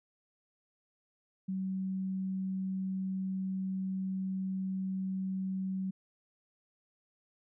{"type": "tone", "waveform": "sine", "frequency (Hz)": 189.6, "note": "F#3", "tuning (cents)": 43, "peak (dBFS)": -32, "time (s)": [1.48, 5.91], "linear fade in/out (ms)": 10, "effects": []}